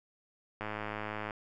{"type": "click train", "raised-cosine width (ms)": 0.5, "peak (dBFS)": -22, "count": 75, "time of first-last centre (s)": [0.61, 1.308], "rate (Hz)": 106, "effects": []}